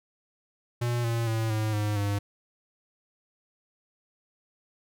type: tone with pitch steps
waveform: square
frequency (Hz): 120 / 116.05 / 112.22 / 108.53 / 104.95 / 101.49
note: B2 / A#2 / A2 / A2 / G#2 / G#2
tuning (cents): -49 / -7 / +35 / -23 / +19 / -39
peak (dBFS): -26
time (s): 0.81-2.19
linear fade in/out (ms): 10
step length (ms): 230
effects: none